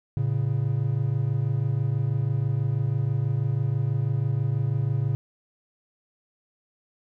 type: tone pair together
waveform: triangle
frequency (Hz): 112.45 / 138.59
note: A2 / C#3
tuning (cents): +38 / 0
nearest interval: major third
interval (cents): 362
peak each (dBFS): -23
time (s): 0.17-5.15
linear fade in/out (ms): 0
effects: none